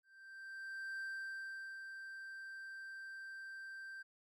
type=tone with ADSR envelope; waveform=triangle; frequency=1568 Hz; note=G6; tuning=in tune; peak=-39 dBFS; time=0.03-4.03 s; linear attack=970 ms; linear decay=790 ms; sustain=-6 dB; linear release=14 ms; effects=none